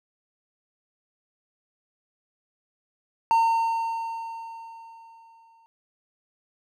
triangle tone with exponential decay, 912 Hz, A#5, 38 cents flat, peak -14 dBFS, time 3.31-5.66 s, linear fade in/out 0 ms, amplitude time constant 510 ms, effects none

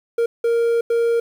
triangle tone bursts at uneven times, 466.2 Hz, A#4, in tune, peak -13 dBFS, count 3, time 0.18-0.26 / 0.44-0.81 / 0.9-1.2 s, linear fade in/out 5 ms, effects 8-bit

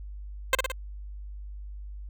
10% pulse tone with echo, 523.3 Hz, C5, in tune, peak -10 dBFS, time 0.53-0.55 s, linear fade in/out 2 ms, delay 56 ms, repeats 3, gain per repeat -4 dB, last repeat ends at 0.718 s, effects added 50 Hz sine -37 dBFS peak until 2.09 s

